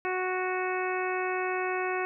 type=harmonic tone; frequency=369.1 Hz; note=F#4; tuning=4 cents flat; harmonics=1 / 2 / 3 / 4 / 5 / 6 / 7; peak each=-31 / -34 / -36 / -37 / -38 / -39 / -39 dBFS; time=0.05-2.05 s; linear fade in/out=0 ms; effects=none